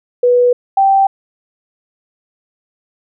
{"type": "tone pair in turn", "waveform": "sine", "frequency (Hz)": [490.3, 780.6], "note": ["B4", "G5"], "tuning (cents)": [-13, -8], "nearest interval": "minor sixth", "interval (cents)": 805, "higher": "second", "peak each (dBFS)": -7, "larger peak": "neither", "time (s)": [[0.23, 0.53], [0.77, 1.07]], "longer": "neither", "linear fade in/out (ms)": 5, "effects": []}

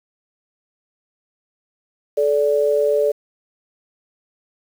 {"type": "tone pair together", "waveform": "sine", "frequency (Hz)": [433.4, 581.4], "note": ["A4", "D5"], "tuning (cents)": [-26, -18], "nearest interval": "perfect fourth", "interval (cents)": 508, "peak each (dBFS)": -17, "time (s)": [2.17, 3.12], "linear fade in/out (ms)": 10, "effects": ["7-bit"]}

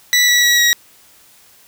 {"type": "tone with pitch steps", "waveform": "20% pulse", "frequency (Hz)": [1964, 1944.8, 1925.8, 1907], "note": ["B6", "B6", "B6", "A#6"], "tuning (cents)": [-10, -27, -44, 39], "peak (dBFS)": -5, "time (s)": [0.13, 0.73], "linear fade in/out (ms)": 0, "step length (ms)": 150, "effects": ["white hiss -48 dBFS RMS until 1.67 s"]}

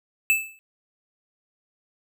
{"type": "tone with exponential decay", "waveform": "square", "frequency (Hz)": 2628, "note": "E7", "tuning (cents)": -6, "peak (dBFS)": -15, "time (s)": [0.3, 0.59], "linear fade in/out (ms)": 0, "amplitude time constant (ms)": 62, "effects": []}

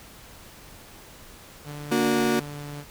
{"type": "tone with pitch glide", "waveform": "sawtooth", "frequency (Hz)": [146.83, 145.4], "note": ["D3", "D3"], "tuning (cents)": [0, -17], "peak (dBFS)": -31, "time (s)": [1.64, 2.85], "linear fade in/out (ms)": 50, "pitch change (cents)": -17, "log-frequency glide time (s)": [2.1, 2.65]}
{"type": "chord", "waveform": "35% pulse", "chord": "Bb augmented", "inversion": "none", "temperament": "just", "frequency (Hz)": [233.1, 291.4, 364.2], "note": ["Bb3", "D4", "F#4"], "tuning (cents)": [0, -13, -27], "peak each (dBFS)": [-22, -26, -23], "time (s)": [1.91, 2.4], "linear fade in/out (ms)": 10}
{"effects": ["pink hiss -47 dBFS RMS until 2.9 s"]}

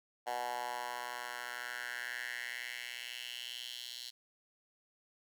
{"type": "tone with high-pass filter sweep", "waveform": "10% pulse", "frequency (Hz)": 122.1, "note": "B2", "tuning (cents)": -19, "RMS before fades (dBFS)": -42, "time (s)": [0.26, 4.11], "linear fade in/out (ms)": 20, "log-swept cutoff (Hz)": [760, 3900], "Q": 3.6, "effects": []}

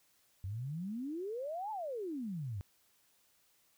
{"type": "exponential two-way sweep", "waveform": "sine", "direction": "up then down", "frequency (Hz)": [90.4, 892, 90.4], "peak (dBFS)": -37, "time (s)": [0.44, 2.61], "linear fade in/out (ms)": 0, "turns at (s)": 1.71, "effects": ["white hiss -71 dBFS RMS until 3.77 s"]}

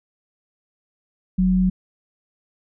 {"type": "tone pair together", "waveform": "sine", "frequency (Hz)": [46.08, 185], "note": ["F#1", "F#3"], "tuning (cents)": [-6, 0], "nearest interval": "2 octaves", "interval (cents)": 2406, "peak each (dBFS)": [-24, -15], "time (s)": [1.38, 1.7], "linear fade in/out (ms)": 10, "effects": []}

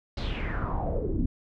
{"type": "noise with low-pass filter sweep", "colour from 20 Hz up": "brown", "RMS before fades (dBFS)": -29, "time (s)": [0.17, 1.26], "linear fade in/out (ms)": 5, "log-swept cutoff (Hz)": [4500, 240], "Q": 5.1, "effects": []}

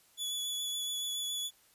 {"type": "tone with vibrato", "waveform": "sawtooth", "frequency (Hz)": 3420, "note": "A7", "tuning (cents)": -50, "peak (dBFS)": -31, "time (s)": [0.17, 1.51], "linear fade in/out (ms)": 50, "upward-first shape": "sine", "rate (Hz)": 7.1, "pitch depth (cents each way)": 16, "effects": ["white hiss -65 dBFS RMS until 1.74 s", "resampled to 32000 Hz"]}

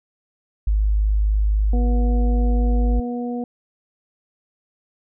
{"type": "tone", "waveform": "sine", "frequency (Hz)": 51.91, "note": "G#1", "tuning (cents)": 0, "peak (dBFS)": -15, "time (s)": [0.67, 3], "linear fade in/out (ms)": 5}
{"type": "harmonic tone", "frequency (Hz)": 242.2, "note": "B3", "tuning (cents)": -34, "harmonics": [1, 2, 3], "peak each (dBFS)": [-24, -30, -34], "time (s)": [1.73, 3.44], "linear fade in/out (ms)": 2}
{"effects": []}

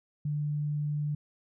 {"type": "tone", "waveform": "sine", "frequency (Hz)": 148.1, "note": "D3", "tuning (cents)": 15, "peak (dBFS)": -28, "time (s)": [0.25, 1.15], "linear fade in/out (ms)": 5, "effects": []}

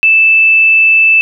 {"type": "tone", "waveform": "sine", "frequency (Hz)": 2637, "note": "E7", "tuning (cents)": 0, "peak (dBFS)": -4, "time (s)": [0.03, 1.21], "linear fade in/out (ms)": 0, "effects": []}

